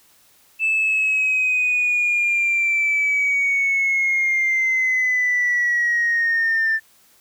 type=linear sweep; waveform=sine; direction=down; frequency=2637 to 1775 Hz; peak=-15 dBFS; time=0.59-6.8 s; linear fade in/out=50 ms; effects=tanh soft clip ceiling -13 dBFS + white hiss -55 dBFS RMS until 7.2 s